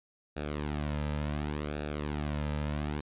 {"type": "tone with flanger", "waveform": "sawtooth", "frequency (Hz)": 74.3, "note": "D2", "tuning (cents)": 21, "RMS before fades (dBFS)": -34, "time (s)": [0.36, 3.01], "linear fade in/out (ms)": 10, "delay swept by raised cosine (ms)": [0.96, 2.76], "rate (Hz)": 0.69, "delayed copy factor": -0.7, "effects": ["resampled to 8000 Hz"]}